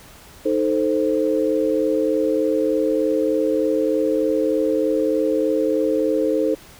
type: chord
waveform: sine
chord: A diminished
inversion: second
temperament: equal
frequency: 311.1 / 440 / 523.3 Hz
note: Eb4 / A4 / C5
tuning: 0 / 0 / 0 cents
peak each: -21 dBFS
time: 0.45-6.55 s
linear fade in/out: 10 ms
effects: pink hiss -45 dBFS RMS until 6.79 s

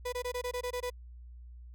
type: tone bursts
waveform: 35% pulse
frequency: 493.9 Hz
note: B4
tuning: in tune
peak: -31 dBFS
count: 9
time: 0.05-0.902 s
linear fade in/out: 10 ms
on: 76 ms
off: 21 ms
effects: added 60 Hz sine -46 dBFS peak until 1.74 s

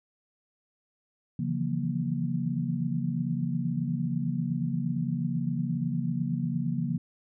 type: tone cluster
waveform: sine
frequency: 137 / 160 / 168.3 / 185.9 / 235.4 Hz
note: C#3 / D#3 / E3 / F#3 / A#3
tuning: -20 / +49 / +36 / +8 / +17 cents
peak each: -32 / -37 / -31 / -37 / -32 dBFS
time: 1.39-6.98 s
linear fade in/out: 5 ms
effects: none

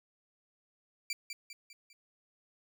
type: tone with echo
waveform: 20% pulse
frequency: 2344 Hz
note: D7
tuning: 4 cents flat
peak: -28 dBFS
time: 1.1-1.13 s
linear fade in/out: 2 ms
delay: 200 ms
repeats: 4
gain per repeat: -6 dB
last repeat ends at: 1.93 s
effects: none

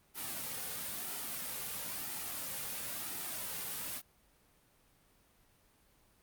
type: noise with flanger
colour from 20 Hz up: white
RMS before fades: -40 dBFS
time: 0.14-4.02 s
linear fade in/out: 50 ms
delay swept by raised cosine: 1.8 to 3.1 ms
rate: 1 Hz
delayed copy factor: -0.5
effects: pink hiss -68 dBFS RMS until 6.22 s + Opus 32 kbps

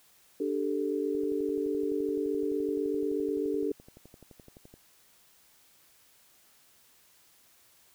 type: chord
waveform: sine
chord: D suspended fourth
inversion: none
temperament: equal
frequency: 293.7 / 392 / 440 Hz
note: D4 / G4 / A4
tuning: 0 / 0 / 0 cents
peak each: -32 dBFS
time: 0.4-3.72 s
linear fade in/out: 5 ms
type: click train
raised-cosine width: 2 ms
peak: -37 dBFS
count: 43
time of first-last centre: 1.15-4.74 s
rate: 11.7 Hz
effects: white hiss -62 dBFS RMS until 7.94 s

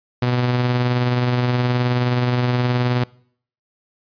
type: tone with tremolo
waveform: sawtooth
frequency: 123.47 Hz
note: B2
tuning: in tune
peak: -11 dBFS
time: 0.22-3.04 s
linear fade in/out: 5 ms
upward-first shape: triangle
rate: 19 Hz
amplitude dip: 35%
effects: noise-tail reverb RT60 0.6 s tail -24 dB re dry + resampled to 11025 Hz

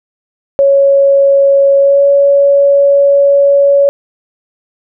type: tone with pitch glide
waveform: sine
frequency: 554.4 to 561.8 Hz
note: C#5 to C#5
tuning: 0 to +23 cents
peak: -4 dBFS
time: 0.59-3.89 s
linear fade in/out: 0 ms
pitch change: +23 cents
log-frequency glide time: 1.79-2.03 s
effects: none

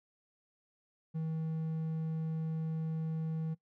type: tone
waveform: triangle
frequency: 160 Hz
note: D#3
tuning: 49 cents sharp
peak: -31 dBFS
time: 1.14-3.55 s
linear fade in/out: 20 ms
effects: noise-tail reverb RT60 0.1 s tail -21 dB re dry

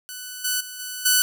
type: tone with level steps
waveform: 5% pulse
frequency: 1492 Hz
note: F#6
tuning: 14 cents sharp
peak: -22 / -10 / -23 / -19 / -4 dBFS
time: 0.09-1.22 s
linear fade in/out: 0 ms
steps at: 0.44 / 0.6 / 0.79 / 1.05 s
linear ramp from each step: 10 ms
effects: none

